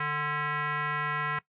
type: tone with frequency modulation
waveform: sine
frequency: 149 Hz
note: D3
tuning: 25 cents sharp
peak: -28 dBFS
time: 0-1.39 s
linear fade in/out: 5 ms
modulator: 595 Hz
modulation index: 3.4
effects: noise-tail reverb RT60 0.1 s tail -18 dB re dry